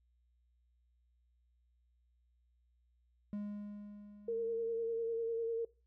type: tone with exponential decay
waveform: triangle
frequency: 206.3 Hz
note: G#3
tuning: 11 cents flat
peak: -35 dBFS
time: 3.33-5.5 s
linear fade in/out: 0 ms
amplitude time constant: 470 ms
type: tone with vibrato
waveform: sine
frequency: 458.3 Hz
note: A#4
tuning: 29 cents flat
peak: -33 dBFS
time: 4.28-5.65 s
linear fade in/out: 5 ms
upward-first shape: sine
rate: 10 Hz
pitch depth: 27 cents each way
effects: noise-tail reverb RT60 0.3 s tail -21 dB re dry + added 60 Hz sine -70 dBFS peak until 5.86 s